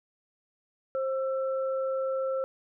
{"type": "tone pair together", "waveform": "sine", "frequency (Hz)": [530.2, 1336], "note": ["C5", "E6"], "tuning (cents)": [23, 23], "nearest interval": "octave + major third", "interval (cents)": 1600, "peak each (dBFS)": [-27, -38], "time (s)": [0.95, 2.44], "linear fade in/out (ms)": 0, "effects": []}